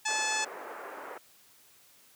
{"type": "harmonic tone", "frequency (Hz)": 865, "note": "A5", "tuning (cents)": -30, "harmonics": [1, 2, 3, 4, 5, 6, 7, 8, 9, 10], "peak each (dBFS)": [-34, -34, -35, -40, -41, -40, -39, -37, -41, -44], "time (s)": [0.05, 0.45], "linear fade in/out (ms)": 10}
{"type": "band-pass noise", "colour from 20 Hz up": "pink", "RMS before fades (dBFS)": -43, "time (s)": [0.08, 1.18], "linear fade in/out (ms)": 2, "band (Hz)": [390, 1800], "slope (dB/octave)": 24}
{"effects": ["white hiss -60 dBFS RMS until 2.15 s", "high-pass 80 Hz 12 dB/octave"]}